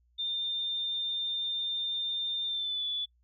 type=tone with pitch glide; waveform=sine; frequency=3606 to 3455 Hz; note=A7 to A7; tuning=+42 to -32 cents; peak=-30 dBFS; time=0.18-3.06 s; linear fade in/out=20 ms; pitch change=-74 cents; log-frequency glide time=2.45-2.85 s; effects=noise-tail reverb RT60 0.1 s tail -24 dB re dry + added 60 Hz sine -65 dBFS peak until 3.23 s